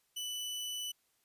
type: tone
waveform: sawtooth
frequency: 2981 Hz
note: F#7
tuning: 12 cents sharp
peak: -34 dBFS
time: 0.16-0.92 s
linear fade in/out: 10 ms
effects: white hiss -75 dBFS RMS until 1.24 s + resampled to 32000 Hz